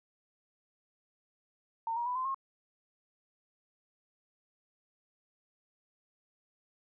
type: tone with pitch steps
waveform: sine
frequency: 910 / 949.2 / 990.1 / 1032.7 / 1077.2 Hz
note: A#5 / A#5 / B5 / C6 / C#6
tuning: -42 / +31 / +4 / -23 / -50 cents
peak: -31 dBFS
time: 1.87-2.345 s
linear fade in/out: 2 ms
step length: 95 ms
effects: none